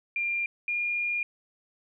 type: tone pair in turn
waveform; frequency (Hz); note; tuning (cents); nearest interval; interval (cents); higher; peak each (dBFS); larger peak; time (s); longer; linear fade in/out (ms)
sine; 2392 / 2418; D7 / D7; +31 / +50; unison; 19; second; -26; neither; 0.16-0.46 / 0.68-1.23; second; 2
effects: none